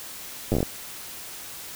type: slowing click train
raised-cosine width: 2 ms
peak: -10 dBFS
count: 8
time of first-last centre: 0.52-0.629 s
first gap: 9 ms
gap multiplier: 1.18
effects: white hiss -39 dBFS RMS until 1.75 s